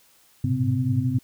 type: tone cluster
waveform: sine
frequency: 104.1 / 108 / 120.6 / 131.7 / 256.7 Hz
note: G#2 / A2 / B2 / C3 / C4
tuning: +5 / -32 / -41 / +12 / -33 cents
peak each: -28 / -30 / -27 / -24 / -26 dBFS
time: 0.44-1.19 s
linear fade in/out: 5 ms
effects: white hiss -58 dBFS RMS until 1.23 s